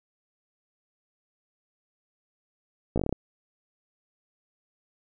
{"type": "slowing click train", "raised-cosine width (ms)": 2, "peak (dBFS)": -13, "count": 8, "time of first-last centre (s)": [2.96, 3.126], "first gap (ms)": 16, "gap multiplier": 1.13, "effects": []}